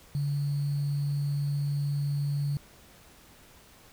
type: tone with sample-and-hold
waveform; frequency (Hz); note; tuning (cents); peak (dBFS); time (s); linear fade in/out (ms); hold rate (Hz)
sine; 143.2; D3; -43; -26; 0.15-2.57; 0; 4410
effects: pink hiss -55 dBFS RMS until 3.92 s